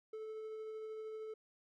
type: tone with tremolo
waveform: triangle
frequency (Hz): 436.6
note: A4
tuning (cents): -13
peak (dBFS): -40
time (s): 0.13-1.34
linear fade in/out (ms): 5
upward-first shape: triangle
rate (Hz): 13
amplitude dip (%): 25
effects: none